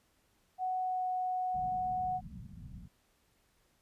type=tone with pitch glide; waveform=sine; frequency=742 to 737.3 Hz; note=F#5 to F#5; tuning=+5 to -6 cents; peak=-31 dBFS; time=0.58-2.21 s; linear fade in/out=50 ms; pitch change=-11 cents; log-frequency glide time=0.8-1.07 s
type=low-pass noise; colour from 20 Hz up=white; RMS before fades=-48 dBFS; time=1.54-2.88 s; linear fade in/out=10 ms; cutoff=210 Hz; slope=48 dB/octave
effects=pink hiss -72 dBFS RMS until 3.81 s + resampled to 32000 Hz